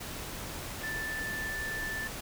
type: tone in noise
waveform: sine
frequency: 1762 Hz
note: A6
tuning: 2 cents sharp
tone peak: -34 dBFS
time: 0.83-2.08 s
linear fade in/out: 10 ms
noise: pink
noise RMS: -40 dBFS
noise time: 0-2.21 s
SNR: +3 dB
effects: none